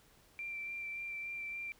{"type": "tone with vibrato", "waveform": "sine", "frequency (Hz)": 2356, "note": "D7", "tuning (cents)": 5, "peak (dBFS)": -39, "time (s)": [0.39, 1.72], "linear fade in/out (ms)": 0, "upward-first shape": "sine", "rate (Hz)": 3.5, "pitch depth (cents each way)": 14, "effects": ["pink hiss -65 dBFS RMS until 1.79 s"]}